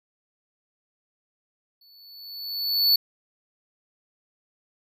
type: tone with exponential growth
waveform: square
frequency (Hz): 4452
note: C#8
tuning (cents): +7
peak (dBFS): -15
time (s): 1.81-2.96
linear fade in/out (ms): 5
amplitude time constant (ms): 250
effects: none